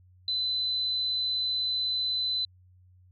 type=tone; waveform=sine; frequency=4022 Hz; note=B7; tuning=31 cents sharp; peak=-26 dBFS; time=0.28-2.45 s; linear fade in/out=2 ms; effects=added 91 Hz sine -55 dBFS peak until 3.11 s